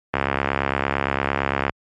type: click train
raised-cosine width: 0.5 ms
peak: -4 dBFS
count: 108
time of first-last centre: 0.14-1.695 s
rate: 68.8 Hz
effects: high-pass 60 Hz 12 dB/octave + MP3 64 kbps